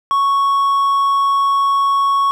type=tone; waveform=triangle; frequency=1108.7 Hz; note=C#6; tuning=in tune; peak=-10 dBFS; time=0.11-2.31 s; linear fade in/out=0 ms; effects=none